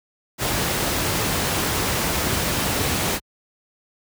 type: noise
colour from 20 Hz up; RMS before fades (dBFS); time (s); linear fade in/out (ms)
pink; -22; 0.38-3.2; 50
effects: high-pass 60 Hz 12 dB/octave